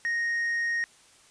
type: tone with tanh clipping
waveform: sine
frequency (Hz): 1864.7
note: A#6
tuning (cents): 0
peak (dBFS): -26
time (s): 0.05-0.84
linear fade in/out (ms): 0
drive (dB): 3
effects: white hiss -57 dBFS RMS until 1.3 s + resampled to 22050 Hz